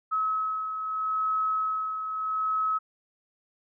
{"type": "beating tone pair", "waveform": "sine", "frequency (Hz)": [1285, 1285.78], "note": ["E6", "E6"], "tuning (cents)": [-45, -44], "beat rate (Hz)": 0.78, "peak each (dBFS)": [-26, -35], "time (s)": [0.11, 2.79], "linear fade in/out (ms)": 20, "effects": []}